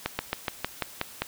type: slowing click train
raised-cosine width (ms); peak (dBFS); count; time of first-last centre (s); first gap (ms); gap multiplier
0.3; -10; 8; 0.06-1.22; 130; 1.08
effects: white hiss -46 dBFS RMS until 1.27 s